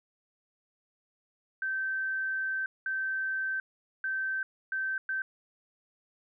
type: tone bursts at uneven times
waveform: sine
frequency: 1550 Hz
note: G6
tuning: 20 cents flat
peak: -29 dBFS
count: 5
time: 1.62-2.66 / 2.86-3.6 / 4.04-4.43 / 4.72-4.98 / 5.09-5.22 s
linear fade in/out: 2 ms
effects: none